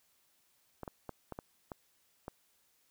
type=clicks; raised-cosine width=1 ms; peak=-27 dBFS; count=7; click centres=0.833 / 0.878 / 1.093 / 1.323 / 1.389 / 1.718 / 2.281 s; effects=white hiss -72 dBFS RMS until 2.9 s